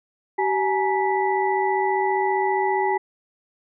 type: tone cluster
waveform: sine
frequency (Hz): 383.6 / 843 / 938 / 1974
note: G4 / G#5 / A#5 / B6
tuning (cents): -37 / +26 / +11 / -1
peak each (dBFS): -23 / -22 / -28 / -29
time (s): 0.38-2.98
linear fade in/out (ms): 10
effects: none